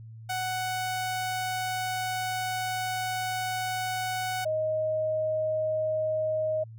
sawtooth / sine tone pair in turn, 743 / 624.8 Hz, F#5 / D#5, +7 / +7 cents, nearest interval minor third, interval 300 cents, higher first, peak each -25 dBFS, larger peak neither, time 0.29-4.45 / 4.45-6.64 s, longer first, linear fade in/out 10 ms, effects added 112 Hz sine -42 dBFS peak until 6.78 s

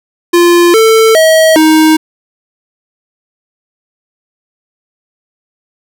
square tone with pitch steps, 346.9 / 445 / 639 / 314 Hz, F4 / A4 / D#5 / D#4, -12 / +20 / +46 / +16 cents, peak -4 dBFS, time 0.33-1.97 s, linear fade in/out 10 ms, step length 410 ms, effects none

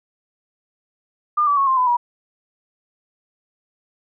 sine tone with pitch steps, 1205 / 1151.9 / 1101.2 / 1052.7 / 1006.3 / 961.9 Hz, D6 / D6 / C#6 / C6 / B5 / B5, +44 / -34 / -12 / +10 / +32 / -46 cents, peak -14 dBFS, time 1.37-1.97 s, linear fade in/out 10 ms, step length 100 ms, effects none

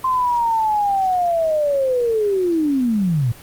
sine linear sweep, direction down, 1046.5 to 110 Hz, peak -15 dBFS, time 0.04-3.32 s, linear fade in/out 5 ms, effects pink hiss -41 dBFS RMS until 3.42 s + Opus 24 kbps

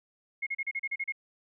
sine tone bursts, 2157 Hz, C#7, 48 cents flat, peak -29 dBFS, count 9, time 0.42-1.123 s, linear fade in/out 10 ms, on 47 ms, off 35 ms, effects none

